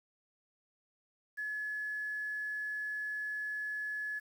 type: tone with quantisation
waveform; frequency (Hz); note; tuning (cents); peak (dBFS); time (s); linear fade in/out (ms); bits
sine; 1705; G#6; +45; -35; 1.37-4.2; 20; 10
effects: none